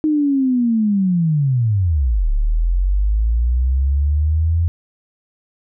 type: linear two-way sweep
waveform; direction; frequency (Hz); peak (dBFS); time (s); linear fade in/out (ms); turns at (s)
sine; down then up; 312.2 to 34.65 to 85.6; -13; 0.04-4.68; 0; 2.3
effects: none